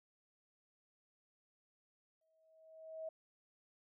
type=tone with exponential growth; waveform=sine; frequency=640 Hz; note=D#5; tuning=49 cents sharp; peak=-40 dBFS; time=2.21-3.09 s; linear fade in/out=5 ms; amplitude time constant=190 ms; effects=none